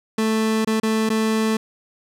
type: tone with dropouts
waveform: 30% pulse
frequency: 220 Hz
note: A3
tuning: in tune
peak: -15 dBFS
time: 0.18-1.57 s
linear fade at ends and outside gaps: 5 ms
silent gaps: 0.648-0.672 / 0.8-0.831 / 1.092-1.1 s
effects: low-pass 12000 Hz 12 dB/octave + 9-bit

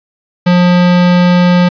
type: tone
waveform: square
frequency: 177.8 Hz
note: F3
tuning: 31 cents sharp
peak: -6 dBFS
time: 0.46-1.69 s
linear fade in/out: 10 ms
effects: resampled to 11025 Hz + 7-bit

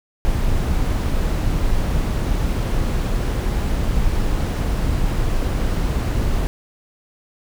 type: noise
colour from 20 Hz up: brown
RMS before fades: -19 dBFS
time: 0.25-6.47 s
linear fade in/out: 0 ms
effects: none

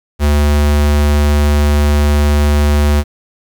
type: tone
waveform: square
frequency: 73.42 Hz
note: D2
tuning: in tune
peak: -9 dBFS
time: 0.19-3.04 s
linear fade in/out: 50 ms
effects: 7-bit

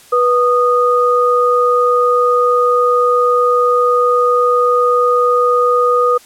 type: tone pair together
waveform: sine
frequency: 489.7 / 1234 Hz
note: B4 / D#6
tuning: -15 / -15 cents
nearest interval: octave + major third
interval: 1600 cents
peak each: -12 dBFS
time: 0.12-6.18 s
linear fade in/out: 10 ms
effects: white hiss -43 dBFS RMS until 6.25 s + low-pass 12000 Hz 12 dB/octave

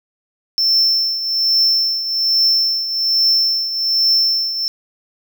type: tone with tremolo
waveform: triangle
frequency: 5350 Hz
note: E8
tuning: 25 cents sharp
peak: -9 dBFS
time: 0.58-4.68 s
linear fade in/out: 0 ms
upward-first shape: triangle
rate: 1.2 Hz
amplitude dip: 70%
effects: none

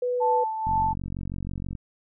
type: tone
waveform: sine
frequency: 493.9 Hz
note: B4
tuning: in tune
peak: -23 dBFS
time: 0.02-0.44 s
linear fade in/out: 5 ms
type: tone with tremolo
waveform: sine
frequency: 880 Hz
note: A5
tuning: in tune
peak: -20 dBFS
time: 0.2-0.94 s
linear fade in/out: 20 ms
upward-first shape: sine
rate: 2.1 Hz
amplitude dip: 60%
type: click train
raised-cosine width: 5 ms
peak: -21 dBFS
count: 51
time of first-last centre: 0.67-1.752 s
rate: 46.2 Hz
effects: none

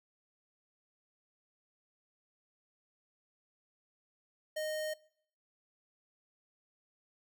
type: tone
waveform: square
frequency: 618 Hz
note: D#5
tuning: 12 cents flat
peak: -35 dBFS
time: 4.56-4.94 s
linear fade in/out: 10 ms
effects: noise-tail reverb RT60 0.6 s tail -22 dB re dry

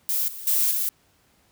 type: noise with level steps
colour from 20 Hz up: violet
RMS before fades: -24 / -37 / -21 / -25 dBFS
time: 0.09-0.89 s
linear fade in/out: 0 ms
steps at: 0.28 / 0.47 / 0.71 s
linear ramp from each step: 2 ms
effects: pink hiss -62 dBFS RMS until 1.51 s + high-pass 60 Hz 12 dB/octave

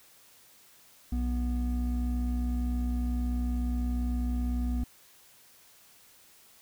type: tone pair together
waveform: triangle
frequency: 60.8 / 244.2 Hz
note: B1 / B3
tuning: -26 / -19 cents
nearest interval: 2 octaves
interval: 2407 cents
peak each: -26 / -31 dBFS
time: 1.12-4.84 s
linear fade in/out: 5 ms
effects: white hiss -58 dBFS RMS until 6.61 s

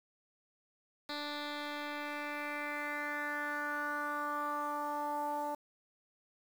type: tone with low-pass filter sweep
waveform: 10% pulse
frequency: 293.7 Hz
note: D4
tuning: in tune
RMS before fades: -38 dBFS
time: 1.09-5.55 s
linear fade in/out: 5 ms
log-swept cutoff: 4000 to 800 Hz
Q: 4.1
effects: 9-bit

